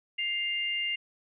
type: tone pair together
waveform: sine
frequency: 2100 / 2803 Hz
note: C7 / F7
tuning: +6 / +6 cents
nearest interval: perfect fourth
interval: 500 cents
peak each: -32 / -30 dBFS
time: 0.18-0.96 s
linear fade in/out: 10 ms
effects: none